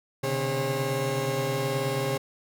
35% pulse tone cluster, 127.4 / 135.9 / 146.3 / 405.7 / 541 Hz, C3 / C#3 / D3 / G#4 / C#5, -46 / -34 / -6 / -41 / -42 cents, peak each -30 / -38 / -32 / -29 / -29 dBFS, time 0.23-2.18 s, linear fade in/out 10 ms, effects none

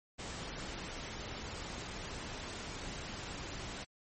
pink noise, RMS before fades -43 dBFS, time 0.18-3.85 s, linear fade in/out 20 ms, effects MP3 32 kbps

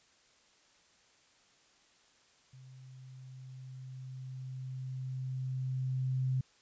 sine tone with level ramp, 130 Hz, C3, 11 cents flat, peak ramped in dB -51 to -28 dBFS, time 2.53-6.41 s, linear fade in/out 5 ms, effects white hiss -66 dBFS RMS until 6.61 s + resampled to 16000 Hz

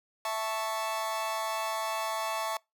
40% pulse chord, A major, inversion second, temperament equal, 659.3 / 880 / 1108.7 Hz, E5 / A5 / C#6, 0 / 0 / 0 cents, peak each -34 dBFS, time 0.25-2.57 s, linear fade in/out 2 ms, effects noise-tail reverb RT60 0.2 s tail -25 dB re dry

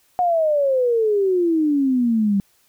sine exponential sweep, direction down, 731 to 194.2 Hz, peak -15 dBFS, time 0.19-2.4 s, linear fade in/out 0 ms, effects white hiss -60 dBFS RMS until 2.68 s

